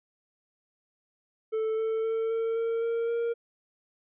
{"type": "tone with pitch steps", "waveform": "triangle", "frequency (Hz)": [440, 444.3, 448.7, 453.2, 457.6, 462.1, 466.7], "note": ["A4", "A4", "A4", "A#4", "A#4", "A#4", "A#4"], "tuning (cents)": [0, 17, 34, -49, -32, -15, 2], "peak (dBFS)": -24, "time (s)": [1.52, 3.34], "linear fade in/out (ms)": 20, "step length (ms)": 260, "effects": ["resampled to 8000 Hz"]}